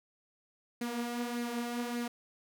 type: tone with flanger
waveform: sawtooth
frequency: 239.2 Hz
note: A#3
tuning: 45 cents sharp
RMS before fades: -36 dBFS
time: 0.81-2.08 s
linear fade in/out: 5 ms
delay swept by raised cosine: 0.44 to 5.74 ms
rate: 1.7 Hz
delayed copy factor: +0.5
effects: none